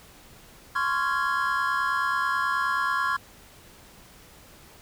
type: chord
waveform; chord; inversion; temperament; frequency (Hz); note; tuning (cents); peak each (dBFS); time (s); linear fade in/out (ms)
triangle; Db major seventh; third; just; 1039.4 / 1108.7 / 1385.9 / 1663.1; C6 / Db6 / F6 / Ab6; -12 / 0 / -14 / +2; -27; 0.75-3.17; 10
effects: pink hiss -51 dBFS RMS until 4.81 s